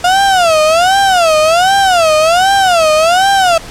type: tone with vibrato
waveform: 35% pulse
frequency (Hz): 698.5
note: F5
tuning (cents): 0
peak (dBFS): -5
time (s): 0.04-3.58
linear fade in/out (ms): 5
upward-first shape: sine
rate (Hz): 1.3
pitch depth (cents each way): 220
effects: pink hiss -30 dBFS RMS until 3.7 s + low-pass 9000 Hz 12 dB/octave